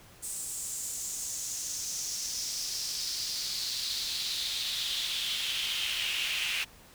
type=noise with high-pass filter sweep; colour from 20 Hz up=brown; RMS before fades=-34 dBFS; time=0.22-6.65 s; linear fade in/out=20 ms; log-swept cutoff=8300 to 2600 Hz; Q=3.7; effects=pink hiss -55 dBFS RMS until 6.94 s